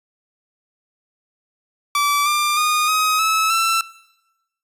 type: tone with pitch steps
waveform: sawtooth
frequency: 1157 / 1190.9 / 1225.8 / 1261.7 / 1298.7 / 1336.7 Hz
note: D6 / D6 / D#6 / D#6 / E6 / E6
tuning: -26 / +24 / -26 / +24 / -26 / +24 cents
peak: -12 dBFS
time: 1.95-3.81 s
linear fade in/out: 2 ms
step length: 310 ms
effects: noise-tail reverb RT60 1.0 s tail -21 dB re dry + resampled to 32000 Hz